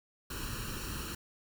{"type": "noise with comb filter", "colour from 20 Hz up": "pink", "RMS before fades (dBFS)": -39, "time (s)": [0.3, 1.15], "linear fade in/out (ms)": 5, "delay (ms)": 0.71, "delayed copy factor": 0.8, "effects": []}